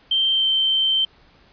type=tone with pitch glide; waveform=sine; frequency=3136 to 3114 Hz; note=G7 to G7; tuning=0 to -12 cents; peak=-16 dBFS; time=0.11-1.05 s; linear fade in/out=5 ms; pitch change=-12 cents; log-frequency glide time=0.33-0.46 s; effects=pink hiss -54 dBFS RMS until 1.52 s + resampled to 11025 Hz